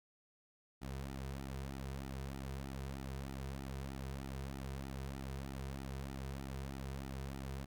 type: tone with flanger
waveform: sawtooth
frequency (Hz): 67.4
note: C#2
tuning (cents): -48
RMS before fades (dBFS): -44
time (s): 0.81-7.66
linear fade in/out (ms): 20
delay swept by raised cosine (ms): 1.8 to 3.7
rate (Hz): 3.2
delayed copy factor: -0.85
effects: none